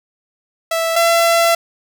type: tone pair in turn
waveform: sawtooth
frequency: 659 / 674 Hz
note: E5 / E5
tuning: -1 / +38 cents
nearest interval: unison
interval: 39 cents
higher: second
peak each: -12 / -7 dBFS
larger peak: second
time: 0.71-0.96 / 0.96-1.55 s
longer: second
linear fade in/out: 5 ms
effects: none